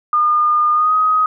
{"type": "tone with pitch glide", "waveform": "sine", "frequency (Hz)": [1215, 1257.8], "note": ["D#6", "D#6"], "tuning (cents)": [-42, 18], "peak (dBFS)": -11, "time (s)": [0.13, 1.26], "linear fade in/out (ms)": 2, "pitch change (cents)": 60, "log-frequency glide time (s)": [0.73, 0.94], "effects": []}